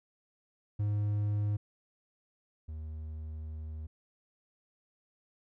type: tone pair in turn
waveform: triangle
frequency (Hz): 103.83 / 77.95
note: G#2 / D#2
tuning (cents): 0 / +4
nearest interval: perfect fourth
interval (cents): 496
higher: first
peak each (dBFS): -26 / -36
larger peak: first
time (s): 0.79-1.57 / 2.68-3.87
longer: second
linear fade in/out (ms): 10
effects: none